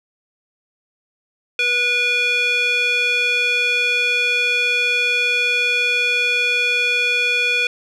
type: tone with band-pass filter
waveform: square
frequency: 487.3 Hz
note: B4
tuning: 23 cents flat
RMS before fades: -18 dBFS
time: 1.59-7.67 s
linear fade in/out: 2 ms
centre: 2700 Hz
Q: 6.1
effects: none